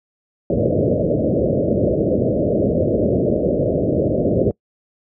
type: low-pass noise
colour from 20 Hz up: white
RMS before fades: -17 dBFS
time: 0.5-4.51 s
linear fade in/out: 2 ms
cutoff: 620 Hz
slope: 96 dB/octave
effects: noise-tail reverb RT60 0.1 s tail -24 dB re dry + high-pass 80 Hz 12 dB/octave